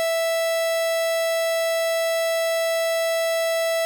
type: tone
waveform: 45% pulse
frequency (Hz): 659.3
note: E5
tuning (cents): 0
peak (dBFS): -20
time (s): 0-3.85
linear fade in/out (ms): 0
effects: none